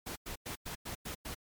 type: noise bursts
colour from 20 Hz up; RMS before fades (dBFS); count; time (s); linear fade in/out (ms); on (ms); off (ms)
pink; -41; 7; 0.06-1.348; 10; 100; 98
effects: MP3 96 kbps